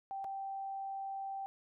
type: tone with dropouts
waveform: sine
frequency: 781 Hz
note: G5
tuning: 7 cents flat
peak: -38 dBFS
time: 0.11-1.46 s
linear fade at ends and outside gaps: 0 ms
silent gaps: 0.243-0.247 s
effects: none